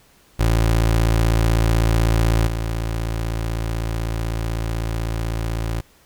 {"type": "tone with level steps", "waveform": "25% pulse", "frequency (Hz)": 56, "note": "A1", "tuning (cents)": 31, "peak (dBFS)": [-11, -18], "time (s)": [0.39, 5.81], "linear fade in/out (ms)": 10, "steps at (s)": 2.46, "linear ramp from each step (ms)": 20, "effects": ["pink hiss -54 dBFS RMS until 6.05 s"]}